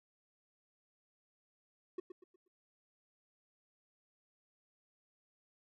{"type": "tone with echo", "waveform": "triangle", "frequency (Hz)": 366.1, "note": "F#4", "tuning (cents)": -18, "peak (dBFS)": -35, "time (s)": [1.98, 2], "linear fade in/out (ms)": 5, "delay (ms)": 120, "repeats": 4, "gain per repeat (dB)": -9, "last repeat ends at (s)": 2.48, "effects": []}